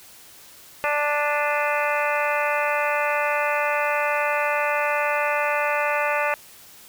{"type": "harmonic tone with a mistuned harmonic", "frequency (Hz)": 293.7, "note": "D4", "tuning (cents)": 0, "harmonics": [2, 3, 4, 5, 6, 7, 8, 9], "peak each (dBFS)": [-25, -27, -28, -29, -30, -30, -31, -32], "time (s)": [0.84, 6.34], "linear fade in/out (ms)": 0, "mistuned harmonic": 8, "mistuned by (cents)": 65, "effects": ["white hiss -47 dBFS RMS until 6.88 s"]}